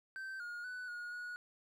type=tone with pitch steps; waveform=triangle; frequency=1552 / 1431 / 1492 / 1442 / 1456 Hz; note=G6 / F6 / F#6 / F#6 / F#6; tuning=-18 / +42 / +14 / -45 / -28 cents; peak=-40 dBFS; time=0.16-1.36 s; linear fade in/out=0 ms; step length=240 ms; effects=none